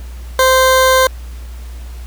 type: tone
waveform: 20% pulse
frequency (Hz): 520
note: C5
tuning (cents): -11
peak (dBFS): -3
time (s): 0.39-1.07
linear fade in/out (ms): 2
effects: added 60 Hz sine -26 dBFS peak until 2.06 s + pink hiss -42 dBFS RMS until 2.06 s